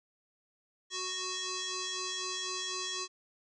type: tone with frequency modulation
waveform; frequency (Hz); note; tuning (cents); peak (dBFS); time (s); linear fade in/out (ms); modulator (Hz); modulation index
sine; 1112; C#6; +5; -34; 0.9-3.08; 50; 740; 8
effects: none